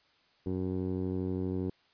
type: tone with low-pass filter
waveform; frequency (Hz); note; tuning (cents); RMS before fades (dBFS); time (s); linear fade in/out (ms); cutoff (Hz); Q
15% pulse; 92.5; F#2; 0; -33; 0.46-1.7; 5; 420; 1.7
effects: white hiss -67 dBFS RMS until 1.93 s + resampled to 11025 Hz